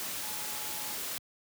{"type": "tone in noise", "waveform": "sine", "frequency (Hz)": 851, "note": "G#5", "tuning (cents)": 42, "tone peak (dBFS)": -48, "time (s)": [0.22, 0.94], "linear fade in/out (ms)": 0, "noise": "white", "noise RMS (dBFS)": -37, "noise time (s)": [0, 1.18], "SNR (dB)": -14, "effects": ["high-pass 100 Hz 12 dB/octave"]}